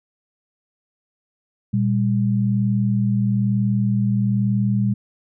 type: tone pair together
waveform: sine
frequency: 118.92 / 200 Hz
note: A#2 / G3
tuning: +35 / +35 cents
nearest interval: major sixth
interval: 900 cents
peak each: -19 dBFS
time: 1.73-4.94 s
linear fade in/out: 10 ms
effects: none